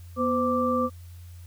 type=tone cluster; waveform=sine; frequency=243.8 / 512 / 1173 Hz; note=B3 / C5 / D6; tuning=-22 / -38 / -2 cents; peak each=-26 dBFS; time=0.16-0.9 s; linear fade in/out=50 ms; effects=added 87 Hz sine -41 dBFS peak until 1.46 s + white hiss -58 dBFS RMS until 1.46 s